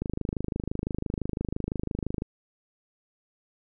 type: click train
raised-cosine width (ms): 3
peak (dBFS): -16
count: 58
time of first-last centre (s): 0.02-2.221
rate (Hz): 25.9
effects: none